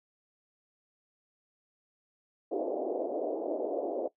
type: band-pass noise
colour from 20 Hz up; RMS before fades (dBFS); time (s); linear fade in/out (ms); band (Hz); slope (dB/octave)
white; -33; 2.51-4.08; 10; 290 to 670; 48
effects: noise-tail reverb RT60 0.1 s tail -18 dB re dry